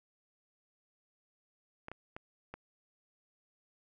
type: clicks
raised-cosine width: 0.5 ms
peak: -28 dBFS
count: 4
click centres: 1.884 / 1.916 / 2.165 / 2.54 s
effects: none